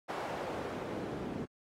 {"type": "noise with band-pass filter sweep", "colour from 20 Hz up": "pink", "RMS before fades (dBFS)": -39, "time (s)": [0.08, 1.46], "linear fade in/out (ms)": 20, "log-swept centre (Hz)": [770, 250], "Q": 1.1, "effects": ["high-pass 60 Hz 12 dB/octave", "AAC 48 kbps"]}